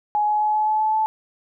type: tone with pitch steps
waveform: sine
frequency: 839 / 844.3 / 849.7 / 855.1 / 860.6 / 866.1 / 871.6 Hz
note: G#5 / G#5 / G#5 / A5 / A5 / A5 / A5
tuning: +17 / +28 / +39 / -50 / -39 / -28 / -17 cents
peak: -17 dBFS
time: 0.15-1.06 s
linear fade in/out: 0 ms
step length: 130 ms
effects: none